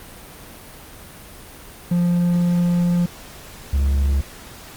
triangle tone pair in turn, 174.7 / 69.33 Hz, F3 / C#2, +1 / +1 cents, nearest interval octave + major third, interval 1600 cents, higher first, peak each -13 / -13 dBFS, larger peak neither, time 1.91-3.06 / 3.73-4.21 s, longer first, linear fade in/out 5 ms, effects pink hiss -40 dBFS RMS until 4.76 s + Opus 32 kbps

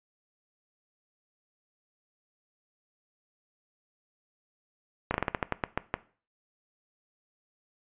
slowing click train, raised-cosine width 0.5 ms, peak -11 dBFS, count 11, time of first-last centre 5.11-5.941 s, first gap 32 ms, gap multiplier 1.2, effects noise-tail reverb RT60 0.4 s tail -18 dB re dry + resampled to 8000 Hz

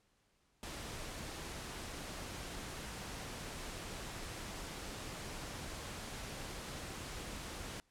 pink noise, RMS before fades -45 dBFS, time 0.63-7.8 s, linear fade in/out 0 ms, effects pink hiss -75 dBFS RMS until 7.9 s + low-pass 10000 Hz 12 dB/octave

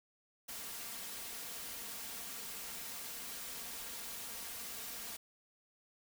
white noise with comb filter, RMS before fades -45 dBFS, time 0.48-5.17 s, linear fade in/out 10 ms, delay 4.3 ms, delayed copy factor +0.5, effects none

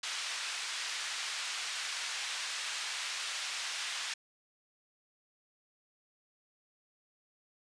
white band-pass noise, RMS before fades -38 dBFS, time 0.03-4.14 s, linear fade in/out 5 ms, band 1300 to 4900 Hz, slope 12 dB/octave, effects resampled to 22050 Hz

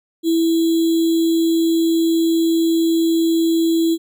sine tone with sample-and-hold, 329.6 Hz, E4, in tune, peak -13 dBFS, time 0.23-3.98 s, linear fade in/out 50 ms, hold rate 3675 Hz, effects none

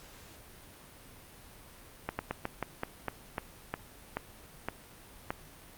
slowing click train, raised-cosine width 0.5 ms, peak -17 dBFS, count 12, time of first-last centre 2.09-5.305 s, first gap 100 ms, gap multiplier 1.2, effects pink hiss -53 dBFS RMS until 5.77 s + Opus 48 kbps

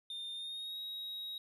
triangle tone with pitch glide, 3625 to 3801 Hz, A#7 to A#7, -49 to +33 cents, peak -39 dBFS, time 0.1-1.38 s, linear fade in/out 2 ms, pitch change +82 cents, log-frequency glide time 0.34-0.79 s, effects none

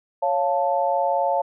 sine chord, Db augmented, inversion none, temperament equal, 554.4 / 698.5 / 880 Hz, Db5 / F5 / A5, 0 / 0 / 0 cents, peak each -23 dBFS, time 0.22-1.42 s, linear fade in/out 10 ms, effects none

